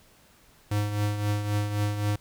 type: tone with tremolo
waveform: square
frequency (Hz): 103.83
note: G#2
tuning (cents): 0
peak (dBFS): -23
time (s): 0.71-2.16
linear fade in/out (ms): 5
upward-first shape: triangle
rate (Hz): 3.8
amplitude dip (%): 60
effects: pink hiss -58 dBFS RMS until 2.2 s